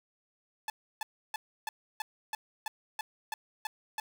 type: tone bursts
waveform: sawtooth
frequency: 868 Hz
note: A5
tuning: 24 cents flat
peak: -29 dBFS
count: 11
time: 0.68-4 s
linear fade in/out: 2 ms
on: 20 ms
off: 310 ms
effects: none